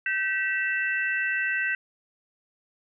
sine tone cluster, 1545 / 1941 / 2666 Hz, G6 / B6 / E7, -26 / -31 / +19 cents, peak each -27 / -28 / -31 dBFS, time 0.06-1.75 s, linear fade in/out 2 ms, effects none

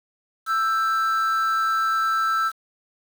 triangle tone pair together, 1324.5 / 1573 Hz, E6 / G6, +8 / +6 cents, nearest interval minor third, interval 298 cents, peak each -18 / -26 dBFS, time 0.46-2.52 s, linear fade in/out 50 ms, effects 7-bit

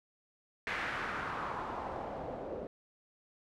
white noise with low-pass filter sweep, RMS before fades -39 dBFS, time 0.67-2.67 s, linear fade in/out 0 ms, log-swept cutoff 2000 to 490 Hz, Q 2.3, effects none

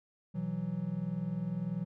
triangle chord, B suspended fourth, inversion none, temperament equal, 123.47 / 164.81 / 185 Hz, B2 / E3 / F#3, 0 / 0 / 0 cents, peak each -40 / -34 / -34 dBFS, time 0.34-1.85 s, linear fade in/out 20 ms, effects none

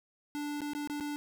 square tone with dropouts, 293.1 Hz, D4, 3 cents flat, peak -35 dBFS, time 0.35-1.16 s, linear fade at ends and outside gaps 0 ms, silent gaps 0.606-0.617 / 0.734-0.75 / 0.874-0.898 / 1-1.007 s, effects none

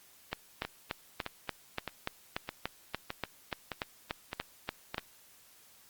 two click trains, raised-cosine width 0.3 ms, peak -19 / -16 dBFS, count 8 / 17, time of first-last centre 0.65-4.944 / 0.33-4.981 s, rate 1.63 / 3.44 Hz, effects white hiss -60 dBFS RMS until 5.89 s + Opus 48 kbps

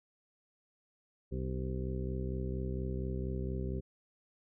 harmonic tone with a mistuned harmonic, 64.3 Hz, C2, 30 cents flat, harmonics 1 / 2 / 3 / 4 / 5 / 6 / 7 / 8, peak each -37 / -39 / -42 / -46 / -52 / -42 / -53 / -50 dBFS, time 1.31-3.81 s, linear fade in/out 20 ms, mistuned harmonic 5, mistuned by -50 cents, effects none

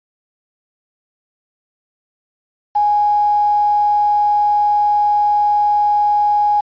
sine tone with quantisation, 830.6 Hz, G#5, in tune, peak -11 dBFS, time 2.75-6.61 s, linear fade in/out 10 ms, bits 6, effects resampled to 11025 Hz

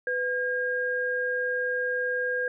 sine tone pair together, 499.5 / 1619 Hz, B4 / G#6, +20 / -45 cents, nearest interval octave + minor sixth, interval 2035 cents, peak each -29 / -27 dBFS, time 0.07-2.48 s, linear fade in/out 2 ms, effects none

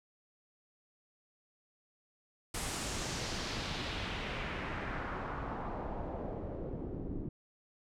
pink noise with low-pass filter sweep, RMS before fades -39 dBFS, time 2.54-7.29 s, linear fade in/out 5 ms, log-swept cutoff 10000 to 290 Hz, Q 1.6, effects none

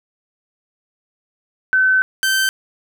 sine / sawtooth tone pair in turn, 1524 / 1549.7 Hz, G6 / G6, -49 / -20 cents, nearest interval unison, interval 29 cents, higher second, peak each -11 dBFS, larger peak neither, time 1.73-2.02 / 2.23-2.49 s, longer first, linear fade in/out 0 ms, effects none

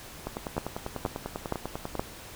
two click trains, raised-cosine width 1 ms, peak -13 / -18 dBFS, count 4 / 18, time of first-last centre 0.58-1.995 / 0.27-1.953 s, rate 2.12 / 10.1 Hz, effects pink hiss -45 dBFS RMS until 2.35 s

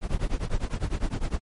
brown noise with tremolo, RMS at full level -23 dBFS, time 0.01-1.4 s, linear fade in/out 50 ms, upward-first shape triangle, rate 9.9 Hz, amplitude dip 100%, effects MP3 48 kbps

